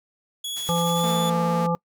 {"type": "tone with pitch glide", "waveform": "sawtooth", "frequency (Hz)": [3363, 3458], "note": ["G#7", "A7"], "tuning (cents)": [21, -31], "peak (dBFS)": -25, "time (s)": [0.44, 1.3], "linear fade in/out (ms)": 5, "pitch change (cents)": 48, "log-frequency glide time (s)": [0.82, 1.05]}
{"type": "noise with tremolo", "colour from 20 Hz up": "white", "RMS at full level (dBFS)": -37, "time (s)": [0.56, 1.17], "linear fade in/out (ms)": 5, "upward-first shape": "triangle", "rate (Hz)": 9.8, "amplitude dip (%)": 60}
{"type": "harmonic tone", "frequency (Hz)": 170, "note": "F3", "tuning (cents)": -46, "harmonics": [1, 3, 5, 7], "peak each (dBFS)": [-23, -26, -27, -29], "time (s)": [0.69, 1.75], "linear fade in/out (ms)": 0}
{"type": "tone with vibrato", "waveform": "sawtooth", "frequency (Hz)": 226, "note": "A3", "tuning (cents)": 47, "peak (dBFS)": -25, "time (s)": [1.03, 1.67], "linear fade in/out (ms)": 10, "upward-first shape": "sine", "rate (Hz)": 19, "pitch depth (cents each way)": 51}
{"effects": ["noise-tail reverb RT60 0.1 s tail -26 dB re dry"]}